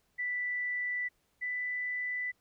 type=tone pair in turn; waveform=sine; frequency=1975.5 / 1988.1 Hz; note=B6 / B6; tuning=0 / +11 cents; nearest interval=unison; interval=11 cents; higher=second; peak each=-31 / -32 dBFS; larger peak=first; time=0.18-1.09 / 1.41-2.32 s; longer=neither; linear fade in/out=20 ms; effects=pink hiss -74 dBFS RMS until 2.4 s